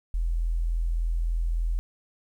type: tone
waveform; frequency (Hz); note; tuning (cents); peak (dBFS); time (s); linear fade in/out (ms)
sine; 41.73; E1; +22; -23; 0.14-1.79; 0
effects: 10-bit